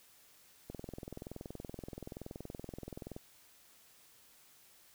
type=click train; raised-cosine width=2 ms; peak=-30 dBFS; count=53; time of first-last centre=0.7-3.164 s; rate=21.1 Hz; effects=white hiss -63 dBFS RMS until 4.94 s